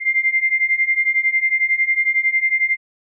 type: beating tone pair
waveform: sine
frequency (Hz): 2093 / 2104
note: C7 / C7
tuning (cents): 0 / +9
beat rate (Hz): 11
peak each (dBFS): -19 / -17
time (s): 0-2.77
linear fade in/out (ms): 50
effects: none